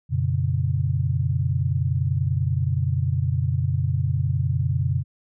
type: tone cluster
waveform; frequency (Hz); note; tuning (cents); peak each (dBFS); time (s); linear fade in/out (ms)
sine; 91.2 / 121.8 / 141.5; F#2 / B2 / C#3; -24 / -24 / +36; -24; 0.09-5.04; 50
effects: none